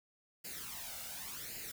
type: noise with flanger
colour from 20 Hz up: white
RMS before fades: -45 dBFS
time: 0.44-1.72 s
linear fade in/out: 10 ms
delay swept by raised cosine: 0.42 to 1.42 ms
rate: 0.89 Hz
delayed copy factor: +0.7
effects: none